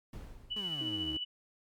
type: noise with exponential decay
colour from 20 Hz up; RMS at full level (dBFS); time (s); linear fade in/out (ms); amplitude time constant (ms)
brown; -41; 0.13-1.1; 2; 210
type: tone with tremolo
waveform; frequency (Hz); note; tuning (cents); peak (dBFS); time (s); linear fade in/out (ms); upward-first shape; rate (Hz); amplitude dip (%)
sine; 2960; F#7; 0; -32; 0.5-1.25; 20; sine; 14; 50
type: exponential sweep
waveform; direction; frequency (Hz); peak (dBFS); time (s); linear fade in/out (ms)
30% pulse; down; 220 to 65.41; -40; 0.56-1.17; 5
type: tone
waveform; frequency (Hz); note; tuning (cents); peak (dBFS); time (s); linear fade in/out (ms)
sine; 314.6; D#4; +19; -38; 0.81-1.17; 2
effects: MP3 96 kbps